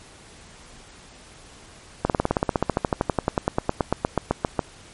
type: slowing click train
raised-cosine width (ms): 1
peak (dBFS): -5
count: 30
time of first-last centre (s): 2.05-4.592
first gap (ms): 48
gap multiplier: 1.04
effects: pink hiss -47 dBFS RMS until 4.93 s + MP3 48 kbps